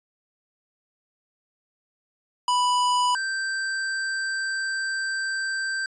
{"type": "tone pair in turn", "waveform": "square", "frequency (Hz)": [987.8, 1564.7], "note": ["B5", "G6"], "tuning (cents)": [0, -4], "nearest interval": "minor sixth", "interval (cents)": 796, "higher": "second", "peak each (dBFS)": [-20, -26], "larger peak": "first", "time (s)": [[2.48, 3.15], [3.15, 5.86]], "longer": "second", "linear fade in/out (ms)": 2, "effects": ["resampled to 22050 Hz"]}